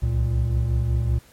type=tone cluster; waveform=triangle; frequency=63.1 / 68.5 / 115.8 Hz; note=B1 / C#2 / A#2; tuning=+38 / -20 / -11 cents; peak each=-27 / -20 / -20 dBFS; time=0.02-1.19 s; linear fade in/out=10 ms; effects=pink hiss -53 dBFS RMS until 1.32 s + MP3 64 kbps